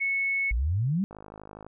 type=tone; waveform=sine; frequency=2203 Hz; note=C#7; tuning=11 cents flat; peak=-24 dBFS; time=0-0.52 s; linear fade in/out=20 ms
type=exponential sweep; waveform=sine; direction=up; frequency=50.8 to 207.7 Hz; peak=-23 dBFS; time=0.51-1.04 s; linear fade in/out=0 ms
type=click train; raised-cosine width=1 ms; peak=-29 dBFS; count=30; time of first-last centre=1.11-1.666 s; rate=52.2 Hz
effects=none